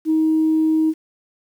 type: tone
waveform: sine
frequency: 315.9 Hz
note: D#4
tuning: 26 cents sharp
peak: -13 dBFS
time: 0.05-0.94 s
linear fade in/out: 50 ms
effects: tanh soft clip ceiling -9 dBFS + 8-bit